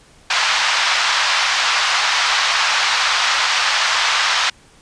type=band-pass noise; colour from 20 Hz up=pink; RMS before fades=-17 dBFS; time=0.3-4.5 s; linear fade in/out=5 ms; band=920 to 5600 Hz; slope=24 dB/octave; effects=pink hiss -49 dBFS RMS until 4.81 s + resampled to 22050 Hz